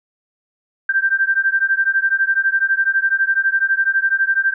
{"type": "beating tone pair", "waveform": "sine", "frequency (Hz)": [1568, 1580], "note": ["G6", "G6"], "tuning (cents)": [0, 13], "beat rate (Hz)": 12, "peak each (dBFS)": -17, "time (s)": [0.89, 4.54], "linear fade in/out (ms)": 5, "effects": []}